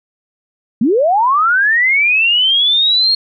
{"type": "linear sweep", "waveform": "sine", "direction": "up", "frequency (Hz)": [199.9, 4293], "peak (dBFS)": -9, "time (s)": [0.81, 3.15], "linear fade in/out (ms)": 5, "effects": []}